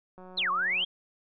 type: click train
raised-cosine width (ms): 1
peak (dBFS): -35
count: 122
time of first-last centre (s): 0.18-0.838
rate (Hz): 184
type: exponential two-way sweep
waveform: sine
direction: down then up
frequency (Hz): 4400 to 1054 to 3345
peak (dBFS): -25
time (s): 0.37-0.85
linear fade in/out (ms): 10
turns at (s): 0.51
effects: none